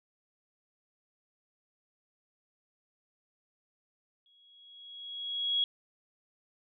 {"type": "tone with exponential growth", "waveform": "sine", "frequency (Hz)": 3322, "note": "G#7", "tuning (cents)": 0, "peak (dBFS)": -24, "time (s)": [4.26, 5.64], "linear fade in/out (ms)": 1, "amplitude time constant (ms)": 300, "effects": []}